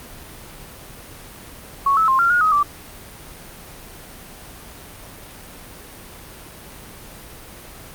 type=tone with pitch steps; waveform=sine; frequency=1108 / 1305 / 1059 / 1381 / 1437 / 1263 / 1166 Hz; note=C#6 / E6 / C6 / F6 / F6 / D#6 / D6; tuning=-1 / -18 / +21 / -20 / +49 / +26 / -13 cents; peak=-13 dBFS; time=1.86-2.63 s; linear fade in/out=5 ms; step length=110 ms; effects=pink hiss -39 dBFS RMS until 7.94 s + Opus 32 kbps